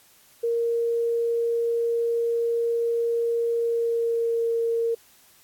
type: tone with pitch glide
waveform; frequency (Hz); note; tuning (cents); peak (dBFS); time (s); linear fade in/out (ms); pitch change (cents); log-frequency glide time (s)
sine; 466.2 to 461.4; A#4 to A#4; 0 to -18; -21; 0.43-4.95; 10; -18; 3.53-4.52
effects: white hiss -56 dBFS RMS until 5.43 s + AAC 64 kbps